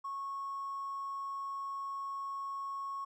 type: tone with hard clipping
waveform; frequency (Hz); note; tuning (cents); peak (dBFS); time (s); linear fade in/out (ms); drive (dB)
triangle; 1100; C#6; -14; -37; 0.04-3.05; 10; 3
effects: none